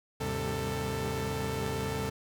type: tone cluster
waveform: sawtooth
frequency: 77.5 / 100.8 / 131.5 / 196.4 / 443 Hz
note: D#2 / G2 / C3 / G3 / A4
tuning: -6 / +49 / +9 / +4 / +12 cents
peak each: -35 / -37 / -32 / -36 / -31 dBFS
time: 0.2-2.1 s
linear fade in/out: 10 ms
effects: none